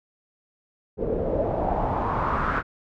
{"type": "noise with low-pass filter sweep", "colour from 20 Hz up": "pink", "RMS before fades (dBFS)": -25, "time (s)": [0.97, 2.63], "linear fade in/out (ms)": 50, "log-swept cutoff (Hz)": [430, 1500], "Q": 4.4, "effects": []}